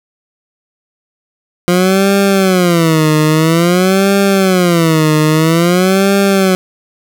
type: tone with vibrato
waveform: 20% pulse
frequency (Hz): 174.61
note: F3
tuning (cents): 0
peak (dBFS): -3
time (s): 1.68-6.55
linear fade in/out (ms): 0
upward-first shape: sine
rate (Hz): 0.5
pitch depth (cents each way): 220
effects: none